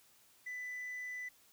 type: tone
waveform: sine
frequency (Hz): 1993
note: B6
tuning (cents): +15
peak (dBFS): -38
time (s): 0.46-1.29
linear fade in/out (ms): 10
effects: tanh soft clip ceiling -39 dBFS + white hiss -66 dBFS RMS until 1.52 s